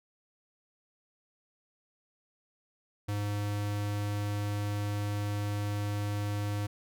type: tone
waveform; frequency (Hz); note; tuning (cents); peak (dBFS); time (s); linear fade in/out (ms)
square; 103; G#2; -14; -31; 3.08-6.67; 10
effects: none